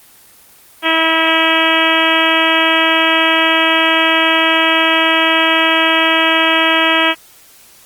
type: harmonic tone with a mistuned harmonic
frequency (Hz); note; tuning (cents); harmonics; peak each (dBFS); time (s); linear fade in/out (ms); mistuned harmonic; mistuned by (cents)
323.8; E4; -31; 1 / 2 / 3 / 4 / 5 / 6 / 7 / 8 / 9 / 10; -19 / -19 / -19 / -19 / -19 / -19 / -19 / -19 / -19 / -19; 0.82-7.15; 50; 7; +19
effects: white hiss -44 dBFS RMS until 7.85 s + Opus 24 kbps